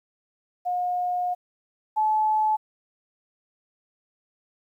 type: tone pair in turn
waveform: sine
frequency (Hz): 718 / 862.3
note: F5 / A5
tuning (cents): +48 / -35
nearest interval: minor third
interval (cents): 317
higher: second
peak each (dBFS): -23 / -19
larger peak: second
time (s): 0.65-1.35 / 1.96-2.57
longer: first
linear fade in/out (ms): 20
effects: 10-bit